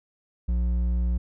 sine tone with hard clipping, 59.8 Hz, A#1, 45 cents sharp, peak -23 dBFS, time 0.48-1.18 s, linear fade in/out 10 ms, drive 6 dB, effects none

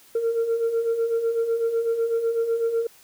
sine beating tone pair, 453.5 / 461.5 Hz, A#4 / A#4, -48 / -17 cents, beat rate 8 Hz, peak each -27 / -20 dBFS, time 0.15-2.87 s, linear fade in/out 5 ms, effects tanh soft clip ceiling -17 dBFS + white hiss -53 dBFS RMS until 3.03 s

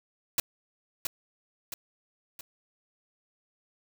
white noise with echo, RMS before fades -25 dBFS, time 0.38-0.4 s, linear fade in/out 2 ms, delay 670 ms, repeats 3, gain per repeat -6 dB, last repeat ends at 2.41 s, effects none

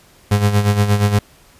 35% pulse tone with tremolo, 102.8 Hz, G#2, 17 cents flat, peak -8 dBFS, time 0.31-1.19 s, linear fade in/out 5 ms, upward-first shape sine, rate 8.5 Hz, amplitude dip 65%, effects pink hiss -49 dBFS RMS until 1.59 s + resampled to 32000 Hz

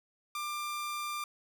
sawtooth tone, 1190 Hz, D6, 22 cents sharp, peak -31 dBFS, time 0.35-1.24 s, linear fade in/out 2 ms, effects none

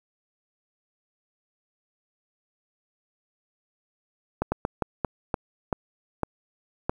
slowing click train, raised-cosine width 1 ms, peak -10 dBFS, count 9, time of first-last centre 4.42-6.895 s, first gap 100 ms, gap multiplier 1.31, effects 8-bit

